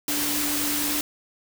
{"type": "tone in noise", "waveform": "sine", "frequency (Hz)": 293.7, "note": "D4", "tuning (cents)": 0, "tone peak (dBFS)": -30, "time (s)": [0.08, 1.01], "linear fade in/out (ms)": 2, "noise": "white", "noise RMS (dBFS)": -26, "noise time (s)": [0.08, 1.01], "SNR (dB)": -7, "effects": []}